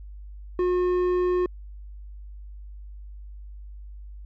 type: tone with low-pass filter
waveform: square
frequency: 360 Hz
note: F#4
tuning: 47 cents flat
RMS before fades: -23 dBFS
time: 0.59-1.46 s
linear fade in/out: 2 ms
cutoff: 1200 Hz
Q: 0.56
effects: added 50 Hz sine -38 dBFS peak until 4.25 s